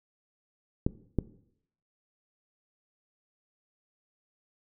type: clicks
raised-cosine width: 3 ms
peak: -12 dBFS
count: 2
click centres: 0.865 / 1.187 s
effects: noise-tail reverb RT60 0.7 s tail -18 dB re dry